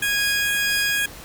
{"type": "tone pair together", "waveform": "sawtooth", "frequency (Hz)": [1648, 2473], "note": ["G#6", "D#7"], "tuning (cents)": [-14, -11], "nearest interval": "perfect fifth", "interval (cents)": 703, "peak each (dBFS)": [-17, -22], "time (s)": [0.02, 1.06], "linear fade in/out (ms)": 5, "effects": ["pink hiss -40 dBFS RMS until 1.24 s"]}